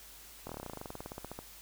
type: slowing click train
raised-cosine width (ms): 1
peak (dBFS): -27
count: 22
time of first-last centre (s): 0.47-1.39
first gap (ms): 23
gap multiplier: 1.06
effects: added 50 Hz sine -60 dBFS peak until 1.61 s + white hiss -53 dBFS RMS until 1.61 s